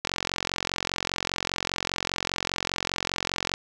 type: click train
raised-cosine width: 0.2 ms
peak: -8 dBFS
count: 158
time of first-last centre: 0.05-3.539 s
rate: 45 Hz
effects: none